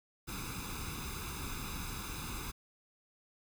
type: noise with comb filter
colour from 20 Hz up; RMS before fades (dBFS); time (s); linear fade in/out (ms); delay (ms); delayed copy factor
pink; -41; 0.27-2.52; 20; 0.8; +0.8
effects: none